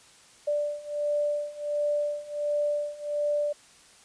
sine beating tone pair, 587.3 / 588.7 Hz, D5 / D5, 0 / +4 cents, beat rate 1.4 Hz, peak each -30 / -28 dBFS, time 0.47-3.53 s, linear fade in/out 10 ms, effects white hiss -55 dBFS RMS until 4.04 s + resampled to 22050 Hz

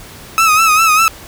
30% pulse tone with vibrato, 1285 Hz, E6, 45 cents flat, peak -5 dBFS, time 0.38-1.08 s, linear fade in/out 0 ms, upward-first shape sine, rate 5 Hz, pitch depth 69 cents each way, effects pink hiss -35 dBFS RMS until 1.27 s

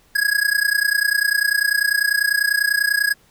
square tone with amplitude modulation, 1661.2 Hz, G#6, in tune, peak -13 dBFS, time 0.15-3.14 s, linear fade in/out 10 ms, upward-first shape sine, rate 30.1 Hz, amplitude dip 90%, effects pink hiss -56 dBFS RMS until 3.3 s

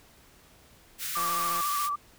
white high-pass noise, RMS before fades -34 dBFS, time 0.98-1.9 s, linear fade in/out 50 ms, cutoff 1300 Hz, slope 48 dB/octave
sine tone with vibrato, 1168 Hz, D6, 10 cents flat, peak -27 dBFS, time 1.15-1.96 s, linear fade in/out 10 ms, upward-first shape triangle, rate 14 Hz, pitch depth 49 cents each way
click train, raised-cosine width 0.5 ms, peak -25 dBFS, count 76, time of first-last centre 1.17-1.606 s, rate 172 Hz
effects pink hiss -57 dBFS RMS until 2.18 s

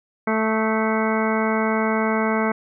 harmonic tone with a mistuned harmonic, 220 Hz, A3, in tune, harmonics 1 / 2 / 3 / 4 / 5 / 6 / 7 / 9 / 10, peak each -22 / -25 / -27 / -28 / -29 / -30 / -30 / -32 / -32 dBFS, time 0.27-2.52 s, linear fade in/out 5 ms, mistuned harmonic 6, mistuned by -22 cents, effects none

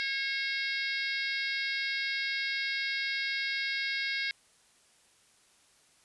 harmonic tone, 544 Hz, C#5, 33 cents flat, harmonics 3 / 4 / 5 / 6 / 7 / 8 / 9 / 10, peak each -36 / -33 / -43 / -43 / -40 / -43 / -40 / -49 dBFS, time 0-4.31 s, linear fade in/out 0 ms, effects white hiss -64 dBFS RMS until 6.04 s + resampled to 24000 Hz

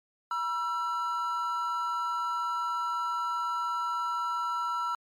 triangle tone pair together, 965.1 / 1342 Hz, B5 / E6, -40 / +31 cents, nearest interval tritone, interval 571 cents, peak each -31 / -28 dBFS, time 0.31-4.95 s, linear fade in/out 2 ms, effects MP3 96 kbps

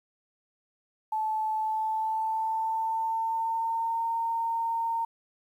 sine tone with pitch glide, 870 to 916.4 Hz, A5 to A#5, -20 to -30 cents, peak -26 dBFS, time 1.12-5.05 s, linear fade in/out 5 ms, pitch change +90 cents, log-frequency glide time 1.56-4.07 s, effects 10-bit

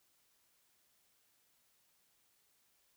silence, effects white hiss -74 dBFS RMS until 2.96 s

